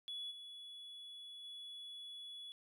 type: tone with level steps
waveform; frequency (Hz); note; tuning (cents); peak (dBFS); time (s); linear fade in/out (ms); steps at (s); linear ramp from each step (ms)
triangle; 3400; G#7; +40; -40 / -48 / -46; 0.08-2.52; 0; 0.3 / 1.43; 20
effects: tanh soft clip ceiling -37 dBFS